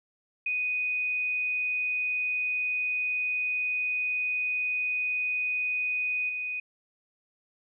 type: tone with level steps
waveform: sine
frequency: 2489 Hz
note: D#7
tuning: in tune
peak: -26 / -30 dBFS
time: 0.46-6.6 s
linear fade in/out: 5 ms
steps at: 6.29 s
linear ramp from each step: 2 ms
effects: none